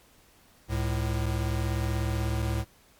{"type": "tone pair together", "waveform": "square", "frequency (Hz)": [68.85, 109.3], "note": ["C#2", "A2"], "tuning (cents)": [-11, -11], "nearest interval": "minor sixth", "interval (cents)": 800, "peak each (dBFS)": [-30, -29], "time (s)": [0.68, 2.65], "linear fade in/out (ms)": 50, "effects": ["pink hiss -59 dBFS RMS until 2.99 s", "MP3 96 kbps"]}